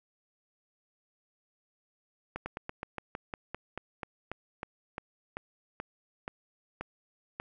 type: slowing click train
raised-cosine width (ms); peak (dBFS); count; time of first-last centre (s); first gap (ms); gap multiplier
0.5; -21; 19; 2.36-7.4; 100; 1.11
effects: none